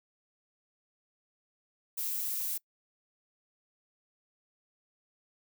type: noise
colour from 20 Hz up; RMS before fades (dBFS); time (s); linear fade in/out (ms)
violet; -34; 1.97-2.58; 10
effects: noise-tail reverb RT60 0.1 s tail -25 dB re dry